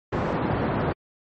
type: band-pass noise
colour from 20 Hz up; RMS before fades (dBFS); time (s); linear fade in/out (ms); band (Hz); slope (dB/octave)
pink; -25; 0.12-0.93; 10; 100 to 1100; 12
effects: MP3 32 kbps